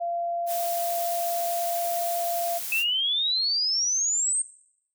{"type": "tone", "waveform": "sine", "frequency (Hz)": 688, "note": "F5", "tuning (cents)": -26, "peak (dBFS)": -26, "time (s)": [0, 2.59], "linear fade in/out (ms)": 20}
{"type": "noise", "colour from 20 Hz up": "blue", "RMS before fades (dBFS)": -33, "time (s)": [0.46, 2.85], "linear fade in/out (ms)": 50}
{"type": "exponential sweep", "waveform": "sine", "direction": "up", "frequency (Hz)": [2595, 8600], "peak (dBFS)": -22, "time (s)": [2.72, 4.42], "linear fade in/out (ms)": 2}
{"effects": ["noise-tail reverb RT60 0.7 s tail -18 dB re dry"]}